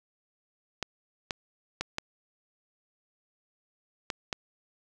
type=clicks; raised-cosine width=0.2 ms; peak=-13 dBFS; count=6; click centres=0.827 / 1.308 / 1.81 / 1.984 / 4.102 / 4.328 s; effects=none